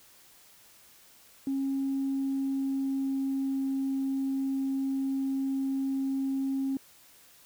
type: tone with pitch glide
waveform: sine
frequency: 271.7 to 269.7 Hz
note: C#4 to C#4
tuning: -35 to -47 cents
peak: -26 dBFS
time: 1.47-6.77 s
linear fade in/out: 2 ms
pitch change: -12 cents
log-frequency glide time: 1.84-3.66 s
effects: tanh soft clip ceiling -23 dBFS + white hiss -57 dBFS RMS until 7.45 s